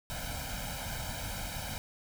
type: noise with comb filter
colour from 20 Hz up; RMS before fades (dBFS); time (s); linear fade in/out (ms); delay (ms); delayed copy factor
pink; -38; 0.1-1.78; 0; 1.3; +1
effects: none